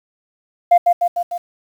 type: tone with echo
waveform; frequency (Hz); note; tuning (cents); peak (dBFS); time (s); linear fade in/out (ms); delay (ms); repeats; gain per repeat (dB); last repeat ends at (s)
sine; 698.5; F5; 0; -4; 0.71-0.78; 10; 150; 4; -4; 1.38
effects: tanh soft clip ceiling -4 dBFS + 7-bit